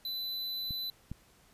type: tone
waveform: square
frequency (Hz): 4004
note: B7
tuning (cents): +23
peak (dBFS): -35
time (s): 0.05-0.9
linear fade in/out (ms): 2
type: clicks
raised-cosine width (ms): 5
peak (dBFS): -29 / -26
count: 2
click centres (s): 0.708 / 1.116
effects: pink hiss -63 dBFS RMS until 1.53 s + resampled to 32000 Hz